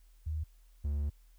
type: tone pair in turn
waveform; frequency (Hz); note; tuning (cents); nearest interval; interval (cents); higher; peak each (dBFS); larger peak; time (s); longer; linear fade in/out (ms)
sine / triangle; 77.78 / 72.51; D#2 / D2; 0 / -22; minor second; 122; first; -32 / -28; second; 0.26-0.44 / 0.84-1.1; second; 10
effects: added 40 Hz sine -57 dBFS peak until 1.38 s + white hiss -72 dBFS RMS until 1.38 s